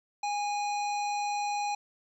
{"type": "harmonic tone with a mistuned harmonic", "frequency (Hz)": 823, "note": "G#5", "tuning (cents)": -16, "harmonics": [1, 3, 5, 7, 9], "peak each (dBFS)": [-29, -39, -43, -46, -48], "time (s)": [0.23, 1.75], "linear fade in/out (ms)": 5, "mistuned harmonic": 7, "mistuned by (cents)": 22, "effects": ["11-bit"]}